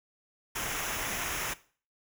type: noise with comb filter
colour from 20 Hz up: pink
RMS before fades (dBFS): -34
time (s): 0.55-1.54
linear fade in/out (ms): 10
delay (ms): 0.23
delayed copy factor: -0.65
effects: noise-tail reverb RT60 0.4 s tail -17 dB re dry